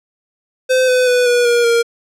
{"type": "tone with pitch steps", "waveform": "square", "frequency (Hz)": [514, 504.3, 494.8, 485.4, 476.3, 467.3], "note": ["C5", "B4", "B4", "B4", "A#4", "A#4"], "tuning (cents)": [-31, 36, 3, -30, 37, 4], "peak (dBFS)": -11, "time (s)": [0.69, 1.83], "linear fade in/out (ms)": 20, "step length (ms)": 190, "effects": ["low-pass 10000 Hz 12 dB/octave"]}